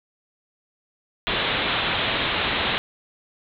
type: low-pass noise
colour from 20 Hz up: white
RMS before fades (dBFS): -24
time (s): 1.27-2.78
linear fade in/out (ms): 0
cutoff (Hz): 3900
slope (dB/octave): 96
effects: none